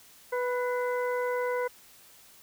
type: harmonic tone with a mistuned harmonic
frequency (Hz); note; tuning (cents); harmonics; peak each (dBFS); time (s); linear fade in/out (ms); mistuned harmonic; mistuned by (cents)
493.9; B4; 0; 1 / 2 / 3 / 4; -28 / -34 / -38 / -40; 0.32-1.68; 10; 4; +43
effects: white hiss -55 dBFS RMS until 2.42 s